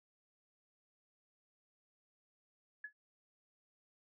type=tone with exponential decay; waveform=sine; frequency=1700 Hz; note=G#6; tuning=40 cents sharp; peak=-39 dBFS; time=2.84-2.93 s; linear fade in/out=5 ms; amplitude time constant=19 ms; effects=none